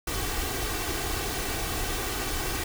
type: noise with comb filter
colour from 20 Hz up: pink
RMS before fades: -30 dBFS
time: 0.07-2.64 s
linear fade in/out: 5 ms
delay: 2.6 ms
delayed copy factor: +0.6
effects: none